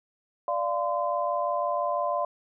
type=tone cluster; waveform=sine; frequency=587 / 693 / 1028 Hz; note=D5 / F5 / C6; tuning=-1 / -14 / -31 cents; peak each=-29 dBFS; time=0.48-2.25 s; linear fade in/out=2 ms; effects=none